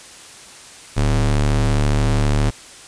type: ring-modulated tone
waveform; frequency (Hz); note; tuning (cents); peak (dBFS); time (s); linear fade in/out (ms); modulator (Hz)
square; 73.5; D2; +2; -12; 0.96-2.51; 20; 36.2
effects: white hiss -40 dBFS RMS until 2.87 s + resampled to 22050 Hz